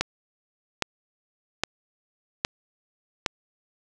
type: click train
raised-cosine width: 0.2 ms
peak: -5 dBFS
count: 5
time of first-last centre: 0.01-3.262 s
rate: 1.23 Hz
effects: none